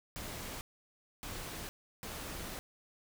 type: noise bursts at uneven times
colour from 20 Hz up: pink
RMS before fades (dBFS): -43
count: 3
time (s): 0.16-0.61 / 1.23-1.69 / 2.03-2.59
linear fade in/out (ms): 0
effects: none